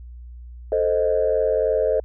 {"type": "chord", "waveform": "sine", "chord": "A diminished", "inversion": "none", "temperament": "equal", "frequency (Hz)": [440, 523.3, 622.3], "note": ["A4", "C5", "Eb5"], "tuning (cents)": [0, 0, 0], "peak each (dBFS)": -21, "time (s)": [0.72, 2], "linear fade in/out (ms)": 2, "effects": ["tanh soft clip ceiling -9 dBFS", "added 60 Hz sine -36 dBFS peak until 2.04 s"]}